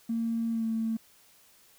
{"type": "tone with pitch glide", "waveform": "triangle", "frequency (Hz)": [228.9, 224.3], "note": ["A#3", "A3"], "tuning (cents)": [-31, 34], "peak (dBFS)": -23, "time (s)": [0.09, 0.97], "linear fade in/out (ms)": 10, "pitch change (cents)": -35, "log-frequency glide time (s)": [0.51, 0.65], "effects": ["tanh soft clip ceiling -25 dBFS", "white hiss -60 dBFS RMS until 1.78 s"]}